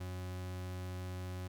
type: tone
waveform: 40% pulse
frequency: 91.5 Hz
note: F#2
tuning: 19 cents flat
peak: -39 dBFS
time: 0-1.48 s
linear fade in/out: 10 ms
effects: none